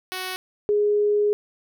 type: tone pair in turn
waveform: 5% pulse / sine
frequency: 371.4 / 415.2 Hz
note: F#4 / G#4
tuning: +7 / 0 cents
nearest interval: major second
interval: 193 cents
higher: second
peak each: -17 dBFS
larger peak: neither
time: 0.12-0.36 / 0.69-1.33 s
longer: second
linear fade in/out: 0 ms
effects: none